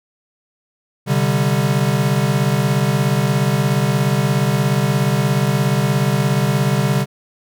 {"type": "chord", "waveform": "square", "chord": "C suspended second", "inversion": "none", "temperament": "equal with one note detuned", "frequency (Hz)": [129.91, 146.83, 196], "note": ["C3", "D3", "G3"], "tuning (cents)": [-12, 0, 0], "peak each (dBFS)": [-19, -19, -21], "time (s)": [1.06, 7.06], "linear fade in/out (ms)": 50, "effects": []}